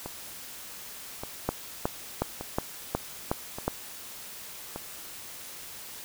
two click trains, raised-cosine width 1 ms, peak -11 / -21 dBFS, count 7 / 5, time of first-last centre 1.49-3.68 / 0.06-4.76 s, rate 2.74 / 0.851 Hz, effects white hiss -43 dBFS RMS until 6.04 s

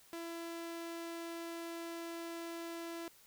sawtooth tone, 335.3 Hz, E4, 30 cents sharp, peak -38 dBFS, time 0.13-3.08 s, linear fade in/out 0 ms, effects white hiss -63 dBFS RMS until 3.26 s

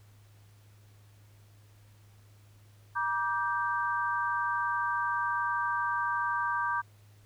sine chord, G minor, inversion first, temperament equal with one note detuned, 953.6 / 1174.7 / 1568 Hz, Bb5 / D6 / G6, +39 / 0 / 0 cents, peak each -32 dBFS, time 2.95-6.82 s, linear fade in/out 20 ms, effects added 103 Hz sine -55 dBFS peak until 7.25 s + pink hiss -65 dBFS RMS until 7.25 s

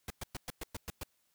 pink noise bursts, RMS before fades -40 dBFS, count 8, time 0.08-1.034 s, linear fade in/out 2 ms, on 23 ms, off 110 ms, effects white hiss -75 dBFS RMS until 1.34 s

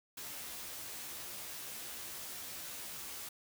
white noise with comb filter, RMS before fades -45 dBFS, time 0.17-3.29 s, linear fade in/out 5 ms, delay 14 ms, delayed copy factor +1, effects none

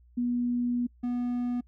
sine / triangle tone pair in turn, 242.9 / 244.3 Hz, B3 / B3, -29 / -19 cents, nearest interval unison, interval 10 cents, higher second, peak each -25 / -25 dBFS, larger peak neither, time 0.17-0.87 / 1.03-1.61 s, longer first, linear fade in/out 10 ms, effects noise-tail reverb RT60 0.1 s tail -25 dB re dry + added 60 Hz sine -55 dBFS peak until 1.67 s

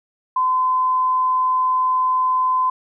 sine tone, 1023 Hz, C6, 39 cents flat, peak -15 dBFS, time 0.36-2.7 s, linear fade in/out 5 ms, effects none

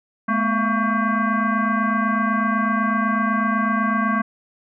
sine tone with frequency modulation, 667 Hz, E5, 20 cents sharp, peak -17 dBFS, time 0.28-4.22 s, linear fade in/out 10 ms, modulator 454 Hz, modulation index 2.1, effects none

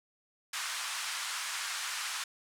pink band-pass noise, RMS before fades -37 dBFS, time 0.53-2.24 s, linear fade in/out 5 ms, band 1100 to 10000 Hz, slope 24 dB/octave, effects none

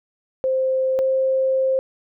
sine tone pair in turn, 523.3 / 527.5 Hz, C5 / C5, 0 / +14 cents, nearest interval unison, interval 14 cents, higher second, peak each -17 / -16 dBFS, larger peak second, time 0.44-0.99 / 0.99-1.79 s, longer second, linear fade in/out 0 ms, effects none

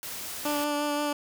white noise, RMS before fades -37 dBFS, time 0.03-0.64 s, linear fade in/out 0 ms
15% pulse tone with vibrato, 293.2 Hz, D4, 3 cents flat, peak -20 dBFS, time 0.45-1.13 s, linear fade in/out 5 ms, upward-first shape sine, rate 5.7 Hz, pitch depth 14 cents each way
effects none

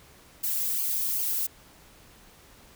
violet noise with flanger, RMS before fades -28 dBFS, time 0.43-1.47 s, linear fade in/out 10 ms, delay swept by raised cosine 0.52 to 2.22 ms, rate 2.6 Hz, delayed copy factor -0.85, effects pink hiss -54 dBFS RMS until 2.75 s

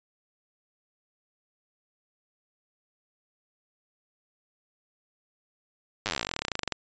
slowing click train, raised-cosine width 0.2 ms, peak -11 dBFS, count 30, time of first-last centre 6.06-6.723 s, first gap 9 ms, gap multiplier 1.06, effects resampled to 16000 Hz

